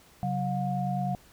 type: tone cluster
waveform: sine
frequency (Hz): 136 / 185.9 / 717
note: C#3 / F#3 / F5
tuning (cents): -33 / +8 / +45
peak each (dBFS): -31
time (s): 0.23-1.15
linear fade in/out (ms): 0
effects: pink hiss -57 dBFS RMS until 1.32 s